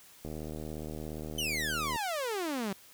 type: click train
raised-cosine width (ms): 2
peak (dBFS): -27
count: 133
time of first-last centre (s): 0.25-1.96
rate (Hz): 77.2
type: exponential sweep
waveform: sawtooth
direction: down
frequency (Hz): 3106 to 186.5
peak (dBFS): -28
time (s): 1.38-2.73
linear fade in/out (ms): 5
effects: white hiss -56 dBFS RMS until 2.93 s